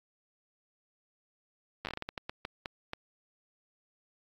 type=slowing click train; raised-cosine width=0.3 ms; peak=-20 dBFS; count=14; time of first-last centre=1.85-2.934 s; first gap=9 ms; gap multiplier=1.33; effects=AAC 48 kbps